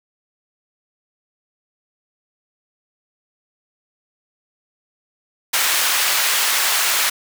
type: high-pass noise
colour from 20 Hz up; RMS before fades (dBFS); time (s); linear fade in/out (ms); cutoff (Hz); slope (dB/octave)
pink; -18; 5.53-7.1; 10; 1300; 12
effects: none